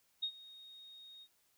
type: tone with ADSR envelope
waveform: sine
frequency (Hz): 3729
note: A#7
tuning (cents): 0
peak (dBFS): -32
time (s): 0.22-1.28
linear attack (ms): 15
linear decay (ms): 74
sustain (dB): -20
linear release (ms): 58
effects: white hiss -74 dBFS RMS until 1.57 s